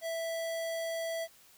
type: tone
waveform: square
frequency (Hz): 659.3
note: E5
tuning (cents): 0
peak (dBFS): -34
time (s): 0.01-1.28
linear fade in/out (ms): 50
effects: white hiss -60 dBFS RMS until 1.57 s